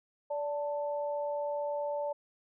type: tone pair together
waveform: sine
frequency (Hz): 581 / 884.5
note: D5 / A5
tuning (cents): -19 / +9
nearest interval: perfect fifth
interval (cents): 728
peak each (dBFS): -32 / -38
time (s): 0.3-2.13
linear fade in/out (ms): 10
effects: none